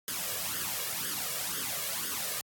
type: noise with flanger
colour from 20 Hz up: white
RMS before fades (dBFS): -34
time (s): 0.08-2.41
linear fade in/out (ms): 0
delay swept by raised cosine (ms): 0.6 to 1.8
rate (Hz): 2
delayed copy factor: +0.7
effects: high-pass 100 Hz 12 dB/octave + AAC 64 kbps